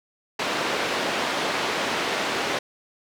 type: band-pass noise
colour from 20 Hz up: pink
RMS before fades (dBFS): -26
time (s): 0.39-2.59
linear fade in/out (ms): 5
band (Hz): 350 to 4000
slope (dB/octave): 12
effects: none